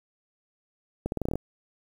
accelerating click train, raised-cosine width 2 ms, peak -15 dBFS, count 9, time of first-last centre 1.06-1.356 s, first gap 61 ms, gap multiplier 0.85, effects 8-bit

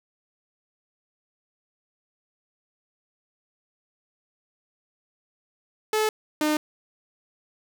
sawtooth tone pair in turn, 431.8 / 304 Hz, A4 / D#4, -33 / -40 cents, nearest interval tritone, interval 607 cents, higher first, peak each -17 dBFS, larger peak neither, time 5.93-6.09 / 6.41-6.57 s, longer neither, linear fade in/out 2 ms, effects none

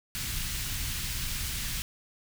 pink band-stop noise, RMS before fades -33 dBFS, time 0.15-1.82 s, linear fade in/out 0 ms, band 130 to 2200 Hz, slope 12 dB/octave, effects none

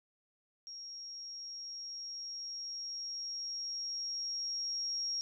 sine tone with level ramp, 5588 Hz, F8, in tune, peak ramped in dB -44 to -33 dBFS, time 0.67-5.21 s, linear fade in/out 0 ms, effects none

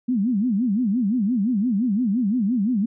sine tone with vibrato, 222.9 Hz, A3, 23 cents sharp, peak -18 dBFS, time 0.08-2.86 s, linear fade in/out 10 ms, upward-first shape sine, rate 5.8 Hz, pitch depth 260 cents each way, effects none

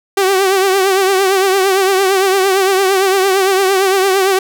sawtooth tone with vibrato, 384.5 Hz, G4, 33 cents flat, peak -6 dBFS, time 0.17-4.39 s, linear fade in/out 5 ms, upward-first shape triangle, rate 8.8 Hz, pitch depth 77 cents each way, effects none

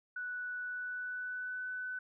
sine tone with pitch glide, 1480 to 1500.7 Hz, F#6 to F#6, 0 to +24 cents, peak -37 dBFS, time 0.16-1.99 s, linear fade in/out 5 ms, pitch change +24 cents, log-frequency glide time 0.62-1.67 s, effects none

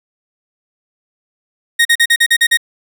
30% pulse tone bursts, 1864.7 Hz, A#6, in tune, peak -5 dBFS, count 8, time 1.79-2.573 s, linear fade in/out 10 ms, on 62 ms, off 41 ms, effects none

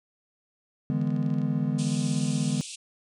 triangle chord, E dominant seventh, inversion third, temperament just, 148.33 / 164.81 / 206 / 247.2 Hz, D3 / E3 / G#3 / B3, +18 / 0 / -14 / +2 cents, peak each -26 / -29 / -28 / -28 dBFS, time 0.9-2.61 s, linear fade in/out 0 ms
clicks, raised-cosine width 0.2 ms, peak -34 dBFS, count 10, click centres 1.015 / 1.074 / 1.105 / 1.164 / 1.228 / 1.263 / 1.303 / 1.34 / 1.385 / 1.417 s
white band-pass noise, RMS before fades -40 dBFS, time 1.78-2.76 s, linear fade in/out 10 ms, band 2400 to 9600 Hz, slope 96 dB/octave
effects none

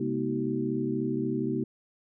sine tone cluster, 135.4 / 208 / 241.2 / 318 / 381.9 Hz, C#3 / G#3 / B3 / D#4 / G4, -40 / +3 / -41 / +38 / -45 cents, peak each -35 / -36 / -31 / -32 / -33 dBFS, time 0-1.64 s, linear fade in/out 5 ms, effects none

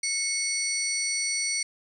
sine tone cluster, 2185 / 4465 / 5850 / 8660 Hz, C#7 / C#8 / F#8 / C#9, -26 / +12 / -21 / -41 cents, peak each -31 dBFS, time 0.03-1.63 s, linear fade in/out 5 ms, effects 9-bit

